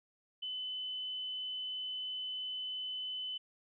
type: tone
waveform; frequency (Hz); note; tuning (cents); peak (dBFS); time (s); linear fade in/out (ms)
sine; 3021; F#7; +35; -37; 0.42-3.38; 10
effects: none